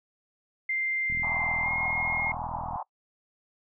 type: tone with pitch glide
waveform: sine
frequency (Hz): 2093 to 2143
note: C7 to C7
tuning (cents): 0 to +41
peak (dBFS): -26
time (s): 0.69-2.32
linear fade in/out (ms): 5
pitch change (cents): +41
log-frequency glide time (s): 1.62-1.71
type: click train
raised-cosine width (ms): 5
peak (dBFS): -29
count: 69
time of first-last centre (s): 1.1-2.759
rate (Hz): 41
type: band-pass noise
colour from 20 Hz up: pink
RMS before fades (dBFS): -35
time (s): 1.23-2.83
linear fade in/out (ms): 5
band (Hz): 750 to 1000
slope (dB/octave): 48
effects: noise-tail reverb RT60 0.1 s tail -23 dB re dry